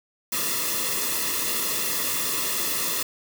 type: noise with comb filter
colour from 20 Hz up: white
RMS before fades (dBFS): -26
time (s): 0.32-3.03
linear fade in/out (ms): 5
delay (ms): 1.3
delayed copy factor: -0.8
effects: none